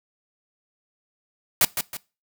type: noise with echo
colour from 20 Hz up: white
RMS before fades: -17 dBFS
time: 1.61-1.65 s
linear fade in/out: 2 ms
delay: 160 ms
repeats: 2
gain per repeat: -8 dB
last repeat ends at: 1.97 s
effects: noise-tail reverb RT60 0.3 s tail -22 dB re dry + high-pass 80 Hz 12 dB/octave